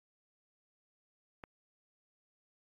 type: click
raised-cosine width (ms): 0.5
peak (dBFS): -30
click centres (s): 1.438
effects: AAC 48 kbps

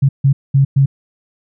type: tone bursts at uneven times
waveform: sine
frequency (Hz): 137.2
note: C#3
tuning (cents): -17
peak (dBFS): -7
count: 4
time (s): 0.02-0.09 / 0.24-0.33 / 0.54-0.65 / 0.76-0.86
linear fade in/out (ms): 10
effects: none

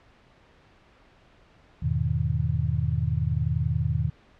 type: chord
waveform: sine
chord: E major seventh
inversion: none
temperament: just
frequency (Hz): 82.41 / 103.01 / 123.61 / 154.51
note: E2 / G#2 / B2 / D#3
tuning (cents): 0 / -14 / +2 / -12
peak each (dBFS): -28 / -30 / -27 / -28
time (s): 1.82-4.1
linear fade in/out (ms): 10
effects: pink hiss -57 dBFS RMS until 4.39 s + low-pass 3000 Hz 12 dB/octave

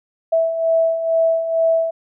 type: beating tone pair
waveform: sine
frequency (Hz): 654 / 656.2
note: E5 / E5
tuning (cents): -14 / -8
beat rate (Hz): 2.2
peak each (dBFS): -22 / -15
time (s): 0.32-1.91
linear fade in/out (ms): 10
effects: none

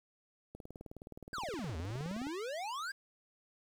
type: click train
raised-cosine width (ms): 2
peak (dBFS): -34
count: 34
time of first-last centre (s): 0.55-2.269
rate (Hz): 19.2
type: exponential two-way sweep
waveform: square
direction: down then up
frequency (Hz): 1667 to 76 to 1667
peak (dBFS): -38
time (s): 1.33-2.92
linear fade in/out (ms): 10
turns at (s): 1.77
effects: low-pass 8000 Hz 12 dB/octave + 10-bit

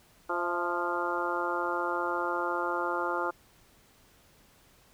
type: harmonic tone with a mistuned harmonic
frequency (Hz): 174.61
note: F3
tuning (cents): 0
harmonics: 2 / 3 / 4 / 5 / 6 / 7 / 8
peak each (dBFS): -35 / -36 / -39 / -35 / -37 / -35 / -35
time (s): 0.29-3.31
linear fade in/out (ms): 10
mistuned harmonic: 4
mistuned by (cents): -42
effects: pink hiss -61 dBFS RMS until 4.93 s

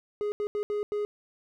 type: tone bursts at uneven times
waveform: triangle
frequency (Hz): 415.6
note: G#4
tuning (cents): +1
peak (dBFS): -25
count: 5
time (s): 0.21-0.32 / 0.4-0.47 / 0.55-0.63 / 0.7-0.83 / 0.92-1.05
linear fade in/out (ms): 0
effects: none

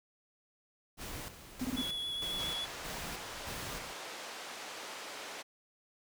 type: noise with tremolo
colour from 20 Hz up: pink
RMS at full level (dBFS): -43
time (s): 0.97-3.95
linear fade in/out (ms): 50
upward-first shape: square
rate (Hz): 1.6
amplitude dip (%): 65
type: tone bursts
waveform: sine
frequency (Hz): 254.6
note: C4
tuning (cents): -47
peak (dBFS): -32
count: 4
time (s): 1.61-1.818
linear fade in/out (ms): 5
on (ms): 37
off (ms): 20
type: tone with vibrato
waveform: triangle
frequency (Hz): 3385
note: G#7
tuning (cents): +32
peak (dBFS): -34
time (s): 1.76-2.66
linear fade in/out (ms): 20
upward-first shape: sine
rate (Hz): 7.2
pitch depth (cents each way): 16
type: band-pass noise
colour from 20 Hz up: pink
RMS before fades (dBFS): -45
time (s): 2.38-5.43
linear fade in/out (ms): 20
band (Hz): 510 to 7100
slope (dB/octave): 12
effects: none

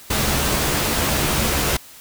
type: noise with comb filter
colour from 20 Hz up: pink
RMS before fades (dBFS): -20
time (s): 0.1-1.77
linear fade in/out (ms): 5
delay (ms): 14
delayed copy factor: +0.55
effects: white hiss -43 dBFS RMS until 2 s

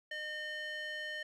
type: tone with band-pass filter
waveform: square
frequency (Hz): 609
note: D#5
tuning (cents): -37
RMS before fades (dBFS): -41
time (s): 0.11-1.23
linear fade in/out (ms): 5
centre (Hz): 2300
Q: 7.9
effects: none

